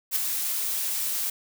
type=noise with ADSR envelope; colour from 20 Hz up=blue; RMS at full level=-22 dBFS; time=0.11-1.3 s; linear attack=52 ms; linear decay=3 ms; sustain=-6 dB; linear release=4 ms; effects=none